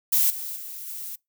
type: noise with level steps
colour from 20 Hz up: violet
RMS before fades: -20 / -33 / -37 / -35 dBFS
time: 0.12-1.16 s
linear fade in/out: 10 ms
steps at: 0.3 / 0.56 / 0.87 s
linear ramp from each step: 2 ms
effects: noise-tail reverb RT60 0.2 s tail -26 dB re dry